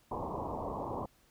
white low-pass noise, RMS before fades -38 dBFS, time 0.11-1.06 s, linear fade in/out 5 ms, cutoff 1100 Hz, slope 96 dB/octave, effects pink hiss -67 dBFS RMS until 1.3 s

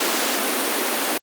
pink high-pass noise, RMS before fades -22 dBFS, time 0-1.18 s, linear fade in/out 5 ms, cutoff 240 Hz, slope 48 dB/octave, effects Opus 48 kbps

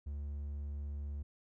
triangle tone, 72.1 Hz, D2, 31 cents flat, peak -36 dBFS, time 0.06-1.23 s, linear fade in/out 10 ms, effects none

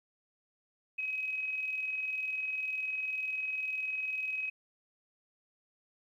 sine tone with tremolo, 2539 Hz, D#7, 34 cents sharp, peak -31 dBFS, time 0.98-4.5 s, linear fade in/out 10 ms, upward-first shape square, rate 20 Hz, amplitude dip 35%, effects 12-bit

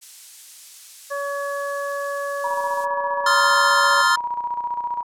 violet noise, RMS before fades -33 dBFS, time 0.01-2.86 s, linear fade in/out 20 ms
harmonic tone, 565 Hz, C#5, 33 cents sharp, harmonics 1 / 2 / 3, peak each -26 / -29 / -31 dBFS, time 1.1-4.03 s, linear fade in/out 20 ms
sine tone with tremolo, 960 Hz, B5, 49 cents flat, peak -21 dBFS, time 2.44-5.03 s, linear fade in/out 2 ms, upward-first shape square, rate 15 Hz, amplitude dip 55%
square chord, F dominant seventh, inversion second, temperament just, 1047.7 / 1257.2 / 1396.9 / 1746.1 Hz, C6 / Eb6 / F6 / A6, +2 / +18 / 0 / -14 cents, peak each -20 / -25 / -20 / -23 dBFS, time 3.26-4.16 s, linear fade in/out 5 ms
effects low-pass 8000 Hz 12 dB/octave

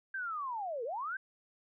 sine linear two-way sweep, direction down then up, 1601 to 440 to 1601 Hz, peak -35 dBFS, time 0.14-1.17 s, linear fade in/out 5 ms, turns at 0.84 s, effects none

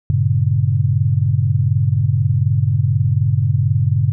sine chord, G diminished, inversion none, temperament equal with one note detuned, 98 / 116.54 / 140.61 Hz, G2 / Bb2 / Db3, 0 / 0 / +25 cents, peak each -17 dBFS, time 0.1-4.12 s, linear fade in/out 0 ms, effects none

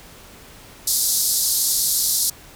white band-pass noise, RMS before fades -20 dBFS, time 0.87-2.3 s, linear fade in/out 5 ms, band 4000 to 14000 Hz, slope 48 dB/octave, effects pink hiss -44 dBFS RMS until 2.55 s

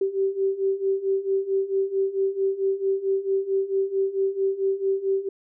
sine beating tone pair, 385.6 / 390.1 Hz, G4 / G4, -28 / -8 cents, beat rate 4.5 Hz, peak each -26 / -23 dBFS, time 0.01-5.29 s, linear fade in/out 5 ms, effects none

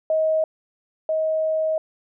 sine tone pair in turn, 632 / 632 Hz, D#5 / D#5, +27 / +27 cents, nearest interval unison, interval 0 cents, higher neither, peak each -17 / -19 dBFS, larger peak first, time 0.1-0.44 / 1.09-1.78 s, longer second, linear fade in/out 2 ms, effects none

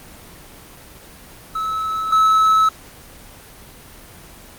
triangle tone pair in turn, 1298 / 1298 Hz, E6 / E6, -27 / -27 cents, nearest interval unison, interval 0 cents, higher neither, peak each -18 / -9 dBFS, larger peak second, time 1.55-2.12 / 2.12-2.69 s, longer neither, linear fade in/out 5 ms, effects pink hiss -41 dBFS RMS until 4.58 s + Opus 24 kbps

